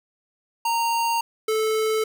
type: tone pair in turn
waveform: square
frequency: 926 / 437 Hz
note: A#5 / A4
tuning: -12 / -12 cents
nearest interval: octave + minor second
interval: 1300 cents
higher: first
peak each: -21 dBFS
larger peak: neither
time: 0.65-1.21 / 1.48-2.04 s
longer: neither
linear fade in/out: 5 ms
effects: 8-bit